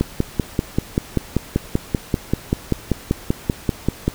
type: click train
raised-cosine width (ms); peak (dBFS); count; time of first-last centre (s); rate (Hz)
3; -3; 22; 0.01-4.08; 5.16
effects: pink hiss -39 dBFS RMS until 4.14 s